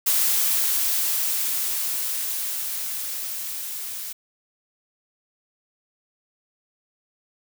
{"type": "noise with level ramp", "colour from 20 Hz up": "blue", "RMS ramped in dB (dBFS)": [-20, -33], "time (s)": [0.06, 4.13], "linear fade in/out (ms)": 10, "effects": []}